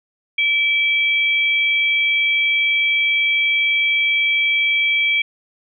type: tone pair together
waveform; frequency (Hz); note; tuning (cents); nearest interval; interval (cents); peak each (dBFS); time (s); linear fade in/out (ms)
sine; 2319 / 3266; D7 / G#7; -22 / -30; tritone; 592; -15 / -22; 0.38-5.22; 5
effects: none